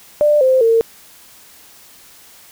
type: tone with pitch steps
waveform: sine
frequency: 594 / 520.1 / 455.4 Hz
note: D5 / C5 / A#4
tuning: +20 / -10 / -40 cents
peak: -9 dBFS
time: 0.21-0.81 s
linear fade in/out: 0 ms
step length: 200 ms
effects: white hiss -44 dBFS RMS until 2.51 s